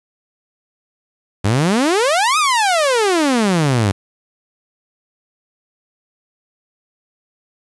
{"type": "exponential two-way sweep", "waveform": "sawtooth", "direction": "up then down", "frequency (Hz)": [93.3, 1286, 93.3], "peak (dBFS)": -9, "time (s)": [1.44, 3.92], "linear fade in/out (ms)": 10, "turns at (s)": 2.38, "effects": ["resampled to 24000 Hz", "7-bit"]}